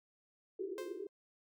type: band-pass noise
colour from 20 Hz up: pink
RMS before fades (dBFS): -43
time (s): 0.59-1.07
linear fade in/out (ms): 2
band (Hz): 340 to 420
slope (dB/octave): 96
type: tone with exponential decay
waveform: sawtooth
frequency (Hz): 523.3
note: C5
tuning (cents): 0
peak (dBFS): -38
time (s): 0.78-1.09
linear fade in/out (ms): 1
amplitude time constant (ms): 67
effects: none